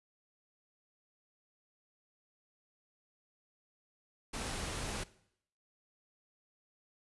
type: noise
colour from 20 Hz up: pink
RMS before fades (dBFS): -39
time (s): 4.33-5.04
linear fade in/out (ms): 10
effects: noise-tail reverb RT60 0.7 s tail -19 dB re dry + resampled to 24000 Hz